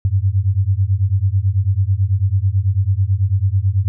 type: beating tone pair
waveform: sine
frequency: 92.5 / 101.6 Hz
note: F#2 / G#2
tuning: 0 / -38 cents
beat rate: 9.1 Hz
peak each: -16 dBFS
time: 0.05-3.88 s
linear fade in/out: 0 ms
effects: none